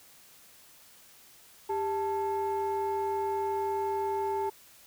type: tone pair together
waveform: sine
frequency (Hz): 396.2 / 880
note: G4 / A5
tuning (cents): +18 / 0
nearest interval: octave + major second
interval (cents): 1382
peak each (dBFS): -29 / -29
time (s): 1.69-4.5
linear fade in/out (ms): 10
effects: tanh soft clip ceiling -24 dBFS + white hiss -56 dBFS RMS until 4.86 s